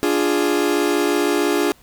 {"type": "chord", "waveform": "40% pulse", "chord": "D diminished", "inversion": "none", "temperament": "equal", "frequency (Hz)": [293.7, 349.2, 415.3], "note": ["D4", "F4", "Ab4"], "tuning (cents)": [0, 0, 0], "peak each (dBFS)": -20, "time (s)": [0.03, 1.72], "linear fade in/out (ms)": 0, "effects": ["pink hiss -52 dBFS RMS until 1.82 s"]}